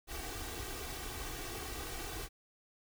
pink noise with comb filter, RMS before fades -42 dBFS, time 0.07-2.29 s, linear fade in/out 50 ms, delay 2.6 ms, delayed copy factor +0.75, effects none

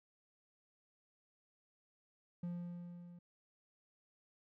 triangle tone with level ramp, 174.5 Hz, F3, 1 cent flat, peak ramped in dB -36 to -51 dBFS, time 2.43-3.19 s, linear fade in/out 5 ms, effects none

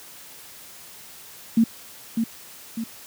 sine tone with echo, 227.1 Hz, A#3, 45 cents flat, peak -13 dBFS, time 1.57-1.64 s, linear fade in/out 5 ms, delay 600 ms, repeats 2, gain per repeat -6 dB, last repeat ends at 2.84 s, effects white hiss -44 dBFS RMS until 3.06 s + high-pass 60 Hz 12 dB/octave

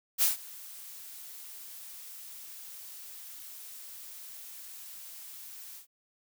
blue noise with ADSR envelope, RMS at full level -23 dBFS, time 0.18-5.87 s, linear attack 44 ms, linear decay 140 ms, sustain -23 dB, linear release 110 ms, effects none

